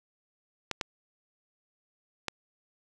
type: clicks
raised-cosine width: 0.2 ms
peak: -13 dBFS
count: 3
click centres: 0.713 / 0.812 / 2.283 s
effects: none